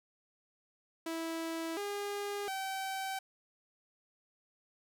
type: tone with pitch steps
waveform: sawtooth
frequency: 327.8 / 406.7 / 770 Hz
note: E4 / G#4 / G5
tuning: -10 / -36 / -31 cents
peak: -32 dBFS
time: 1.06-3.19 s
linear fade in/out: 5 ms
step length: 710 ms
effects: none